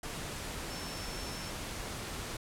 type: tone in noise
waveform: sine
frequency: 5400 Hz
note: E8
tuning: 41 cents sharp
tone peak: -47 dBFS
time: 0.7-1.5 s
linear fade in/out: 5 ms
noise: pink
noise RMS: -40 dBFS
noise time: 0.03-2.37 s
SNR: -10 dB
effects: low-pass 11000 Hz 12 dB/octave